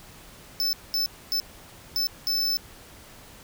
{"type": "tone bursts at uneven times", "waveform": "square", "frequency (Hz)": 5274, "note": "E8", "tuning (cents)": 0, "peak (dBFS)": -23, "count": 5, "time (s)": [[0.6, 0.73], [0.94, 1.06], [1.32, 1.4], [1.96, 2.07], [2.27, 2.57]], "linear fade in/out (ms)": 0, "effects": ["pink hiss -48 dBFS RMS until 3.43 s"]}